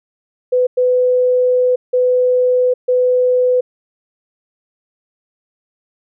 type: tone bursts at uneven times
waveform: sine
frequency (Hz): 501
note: B4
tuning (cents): +25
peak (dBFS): -10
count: 4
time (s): 0.52-0.67 / 0.77-1.76 / 1.93-2.74 / 2.88-3.61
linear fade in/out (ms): 10
effects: none